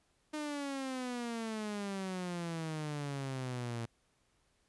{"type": "exponential sweep", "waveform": "sawtooth", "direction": "down", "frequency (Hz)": [307, 114.3], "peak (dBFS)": -33, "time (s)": [0.33, 3.86], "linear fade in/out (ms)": 10, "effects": ["pink hiss -74 dBFS RMS until 4.68 s", "resampled to 24000 Hz"]}